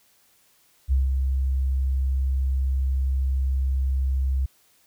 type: tone with ADSR envelope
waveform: sine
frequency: 66.3 Hz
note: C2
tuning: 23 cents sharp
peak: -16 dBFS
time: 0.88-4.46 s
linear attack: 40 ms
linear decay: 160 ms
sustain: -4 dB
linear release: 6 ms
effects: white hiss -61 dBFS RMS until 4.86 s